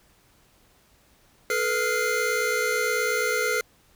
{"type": "tone cluster", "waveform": "square", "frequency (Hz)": [433.6, 492.2, 1408, 2079], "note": ["A4", "B4", "F6", "C7"], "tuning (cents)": [-25, -6, 14, -12], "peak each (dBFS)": -29, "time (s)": [1.5, 3.61], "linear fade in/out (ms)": 2, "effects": ["pink hiss -60 dBFS RMS until 3.95 s"]}